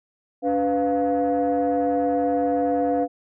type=tone cluster; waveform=sine; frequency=285.8 / 498.7 / 701 Hz; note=D4 / B4 / F5; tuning=-47 / +17 / +6 cents; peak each=-22 dBFS; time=0.42-3.08 s; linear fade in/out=50 ms; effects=tanh soft clip ceiling -14 dBFS